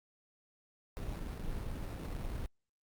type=noise with sample-and-hold; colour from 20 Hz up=brown; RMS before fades=-39 dBFS; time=0.97-2.46 s; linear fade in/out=0 ms; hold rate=3150 Hz; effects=Opus 48 kbps